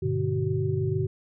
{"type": "tone cluster", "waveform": "sine", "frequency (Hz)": [100.1, 122.3, 148.8, 377.6], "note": ["G2", "B2", "D3", "F#4"], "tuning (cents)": [37, -16, 23, 35], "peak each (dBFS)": -29, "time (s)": [0.02, 1.07], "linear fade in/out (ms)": 10, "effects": []}